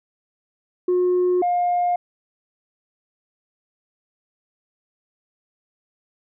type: tone pair in turn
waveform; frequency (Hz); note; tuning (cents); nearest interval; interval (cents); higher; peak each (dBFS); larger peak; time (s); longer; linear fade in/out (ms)
sine; 360.8 / 708.8; F#4 / F5; -44 / +25; octave; 1169; second; -14 / -16; first; 0.88-1.42 / 1.42-1.96; neither; 5
effects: tanh soft clip ceiling -14 dBFS